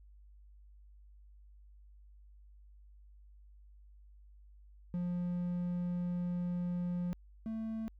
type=tone pair in turn; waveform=triangle; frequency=176.6 / 222.1 Hz; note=F3 / A3; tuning=+20 / +16 cents; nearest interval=major third; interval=396 cents; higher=second; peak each=-31 / -34 dBFS; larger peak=first; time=4.94-7.13 / 7.46-7.88 s; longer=first; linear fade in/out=0 ms; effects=added 50 Hz sine -55 dBFS peak until 7.99 s